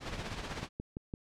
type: noise with tremolo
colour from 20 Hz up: pink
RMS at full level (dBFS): -37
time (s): 0-0.69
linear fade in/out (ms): 50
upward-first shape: triangle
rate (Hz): 16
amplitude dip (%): 60
type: click train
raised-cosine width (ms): 3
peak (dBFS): -26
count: 4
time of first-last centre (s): 0.63-1.138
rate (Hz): 5.9
effects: low-pass 5000 Hz 12 dB/octave